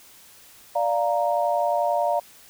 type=chord; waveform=sine; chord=Bb major; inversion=first; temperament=equal; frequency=587.3 / 698.5 / 932.3 Hz; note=D5 / F5 / Bb5; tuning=0 / 0 / 0 cents; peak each=-24 / -23 / -26 dBFS; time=0.75-2.2 s; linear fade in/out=10 ms; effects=white hiss -50 dBFS RMS until 2.49 s